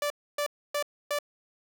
sawtooth tone bursts, 584 Hz, D5, 10 cents flat, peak -23 dBFS, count 4, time 0.02-1.188 s, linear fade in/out 2 ms, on 82 ms, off 280 ms, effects none

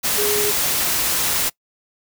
sine tone in noise, 415.3 Hz, G#4, in tune, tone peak -21 dBFS, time 0.17-0.52 s, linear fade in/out 20 ms, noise white, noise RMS -20 dBFS, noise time 0.03-1.5 s, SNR -4 dB, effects noise-tail reverb RT60 0.1 s tail -23 dB re dry

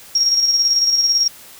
sine tone with tremolo, 5588 Hz, F8, in tune, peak -11 dBFS, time 0.15-1.28 s, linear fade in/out 5 ms, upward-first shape square, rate 18 Hz, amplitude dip 40%, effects white hiss -41 dBFS RMS until 1.59 s

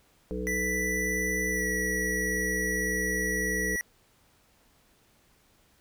harmonic tone, 61.7 Hz, B1, 1 cent flat, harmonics 1 / 3 / 5 / 7 / 8, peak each -36 / -36 / -38 / -35 / -39 dBFS, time 0.31-3.76 s, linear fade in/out 0 ms
square tone with pitch glide, 1975.5 to 1937.1 Hz, B6 to B6, 0 to -34 cents, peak -29 dBFS, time 0.47-3.81 s, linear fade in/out 0 ms, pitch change -34 cents, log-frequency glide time 1.5-1.66 s
effects pink hiss -64 dBFS RMS until 5.8 s

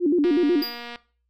sine tone with vibrato, 320 Hz, D#4, 49 cents sharp, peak -16 dBFS, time 0-0.64 s, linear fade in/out 50 ms, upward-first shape square, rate 8.1 Hz, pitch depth 170 cents each way
click train, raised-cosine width 0.3 ms, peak -21 dBFS, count 172, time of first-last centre 0.24-0.958 s, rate 238 Hz
square tone with exponential decay, 4836 Hz, D8, 50 cents sharp, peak -24 dBFS, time 0.62-0.91 s, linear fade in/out 5 ms, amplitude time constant 61 ms
effects noise-tail reverb RT60 0.4 s tail -19 dB re dry + added 60 Hz sine -69 dBFS peak until 1.29 s

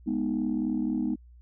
sine chord, G# minor, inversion none, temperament equal, 207.7 / 246.9 / 311.1 Hz, G#3 / B3 / D#4, 0 / 0 / 0 cents, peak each -30 / -28 / -29 dBFS, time 0.06-1.16 s, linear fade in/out 20 ms, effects tanh soft clip ceiling -19 dBFS + added 60 Hz sine -49 dBFS peak until 1.41 s

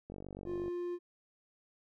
click train, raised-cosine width 2 ms, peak -32 dBFS, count 29, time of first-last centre 0.1-0.681 s, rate 48.2 Hz
triangle tone, 351.7 Hz, F4, 12 cents sharp, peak -33 dBFS, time 0.45-0.99 s, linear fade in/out 50 ms
effects none

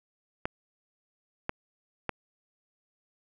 clicks, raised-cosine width 0.5 ms, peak -14 dBFS, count 3, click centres 0.455 / 1.494 / 2.093 s, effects none

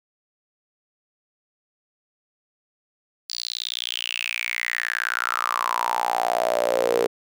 sawtooth tone with high-pass filter sweep, 59.3 Hz, A#1, 30 cents sharp, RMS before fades -25 dBFS, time 3.29-7.07 s, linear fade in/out 10 ms, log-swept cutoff 4700 to 440 Hz, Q 7.7, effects none

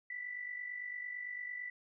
sine tone with amplitude modulation, 1975.5 Hz, B6, in tune, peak -37 dBFS, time 0.1-1.7 s, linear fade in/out 5 ms, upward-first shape sine, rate 48.9 Hz, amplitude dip 60%, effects none

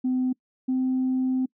sine tone pair in turn, 255.4 / 258.4 Hz, C4 / C4, -42 / -21 cents, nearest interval unison, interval 21 cents, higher second, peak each -20 dBFS, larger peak neither, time 0.04-0.33 / 0.68-1.46 s, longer second, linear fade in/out 10 ms, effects noise-tail reverb RT60 0.1 s tail -25 dB re dry + tanh soft clip ceiling -18 dBFS

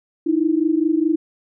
sine tone pair together, 306.4 / 331.2 Hz, D#4 / E4, -27 / +8 cents, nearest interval minor second, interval 135 cents, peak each -18 dBFS, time 0.26-1.16 s, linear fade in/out 10 ms, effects none

